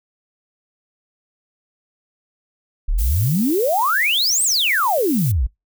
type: exponential two-way sweep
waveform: sine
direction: up then down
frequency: 31.77 to 8700 to 49.19 Hz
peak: -15 dBFS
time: 2.88-5.47 s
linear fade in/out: 10 ms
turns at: 4.43 s
type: noise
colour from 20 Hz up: violet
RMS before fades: -28 dBFS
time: 2.98-5.32 s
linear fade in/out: 10 ms
effects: noise-tail reverb RT60 0.2 s tail -25 dB re dry